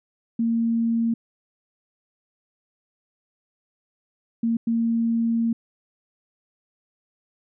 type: tone bursts at uneven times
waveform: sine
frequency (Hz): 230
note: A#3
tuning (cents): -23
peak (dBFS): -19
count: 3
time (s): 0.39-1.14 / 4.43-4.57 / 4.67-5.53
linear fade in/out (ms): 5
effects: none